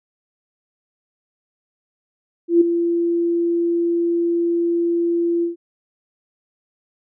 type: tone with ADSR envelope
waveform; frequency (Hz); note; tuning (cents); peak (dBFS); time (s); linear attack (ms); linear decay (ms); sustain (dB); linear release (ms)
sine; 341; F4; -41; -7; 2.48-5.56; 130; 9; -9; 130
effects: none